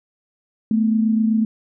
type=tone pair together; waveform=sine; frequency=219 / 246.9 Hz; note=A3 / B3; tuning=-8 / 0 cents; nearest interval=major second; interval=208 cents; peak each=-15 / -24 dBFS; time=0.71-1.45 s; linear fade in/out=2 ms; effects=none